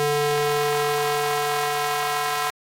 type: tone with high-pass filter sweep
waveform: square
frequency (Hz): 146.83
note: D3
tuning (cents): 0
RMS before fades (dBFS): -23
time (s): 0-2.5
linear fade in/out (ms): 0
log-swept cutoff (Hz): 350 to 870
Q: 1.3
effects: AAC 64 kbps